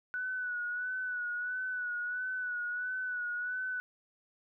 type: tone with vibrato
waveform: sine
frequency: 1480 Hz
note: F#6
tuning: in tune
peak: -33 dBFS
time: 0.14-3.8 s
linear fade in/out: 0 ms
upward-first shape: sine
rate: 1.5 Hz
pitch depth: 40 cents each way
effects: none